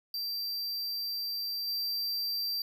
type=tone with level steps; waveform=square; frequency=4699 Hz; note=D8; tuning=in tune; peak=-33 / -31 dBFS; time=0.14-2.62 s; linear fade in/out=2 ms; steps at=1.67 s; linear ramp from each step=10 ms; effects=none